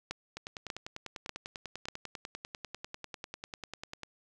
two click trains, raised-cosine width 0.2 ms, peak -23 / -18 dBFS, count 38 / 4, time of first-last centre 0.37-4.033 / 0.11-1.885 s, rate 10.1 / 1.69 Hz, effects none

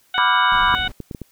harmonic tone, 741 Hz, F#5, 2 cents sharp, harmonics 1 / 2 / 3 / 4 / 5, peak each -29 / -23 / -29 / -26 / -26 dBFS, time 0.14-0.88 s, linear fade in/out 5 ms
sine chord, G dominant seventh, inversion first, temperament equal with one note detuned, 987.8 / 1174.7 / 1396.9 / 1607.4 Hz, B5 / D6 / F6 / G6, 0 / 0 / 0 / +43 cents, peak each -18 / -20 / -22 / -23 dBFS, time 0.18-0.75 s, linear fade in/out 0 ms
brown noise, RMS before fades -32 dBFS, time 0.52-0.92 s, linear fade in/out 2 ms
clicks, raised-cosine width 3 ms, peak -17 dBFS, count 5, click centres 0.74 / 1.003 / 1.112 / 1.148 / 1.217 s
effects white hiss -58 dBFS RMS until 1.31 s

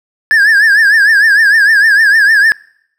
triangle tone with vibrato, 1700 Hz, G#6, 40 cents sharp, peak -3 dBFS, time 0.31-2.52 s, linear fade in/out 0 ms, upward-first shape triangle, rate 6.6 Hz, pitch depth 140 cents each way, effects noise-tail reverb RT60 0.7 s tail -25 dB re dry

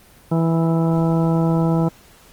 harmonic tone, 164.4 Hz, E3, 4 cents flat, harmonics 1 / 2 / 3 / 4 / 5 / 6 / 8, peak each -16 / -22 / -26 / -28 / -30 / -32 / -34 dBFS, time 0.31-1.89 s, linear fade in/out 10 ms, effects pink hiss -49 dBFS RMS until 2.32 s + Opus 24 kbps

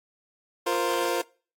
25% pulse chord, F suspended fourth, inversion none, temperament equal, 349.2 / 466.2 / 523.3 Hz, F4 / Bb4 / C5, 0 / 0 / 0 cents, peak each -25 dBFS, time 0.66-1.22 s, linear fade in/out 10 ms, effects noise-tail reverb RT60 0.4 s tail -24 dB re dry + AAC 64 kbps

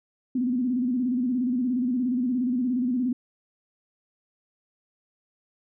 sine tone with vibrato, 249.3 Hz, B3, 16 cents sharp, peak -22 dBFS, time 0.35-3.13 s, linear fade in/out 5 ms, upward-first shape square, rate 17 Hz, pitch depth 74 cents each way, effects none

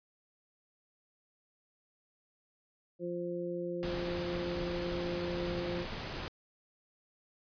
harmonic tone, 174.61 Hz, F3, in tune, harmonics 1 / 2 / 3, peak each -41 / -37 / -39 dBFS, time 2.99-5.86 s, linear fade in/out 50 ms
pink noise, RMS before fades -40 dBFS, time 3.83-6.28 s, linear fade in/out 0 ms
effects resampled to 11025 Hz

